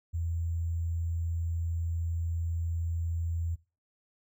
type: tone with sample-and-hold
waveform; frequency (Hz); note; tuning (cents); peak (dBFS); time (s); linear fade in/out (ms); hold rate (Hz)
sine; 83.6; E2; +25; -29; 0.13-3.56; 20; 7350
effects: noise-tail reverb RT60 0.3 s tail -20 dB re dry